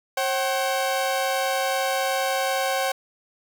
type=tone pair together; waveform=sawtooth; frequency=538.2 / 762 Hz; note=C5 / G5; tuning=+49 / -49 cents; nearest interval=tritone; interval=602 cents; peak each=-21 dBFS; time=0.17-2.92 s; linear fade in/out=5 ms; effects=none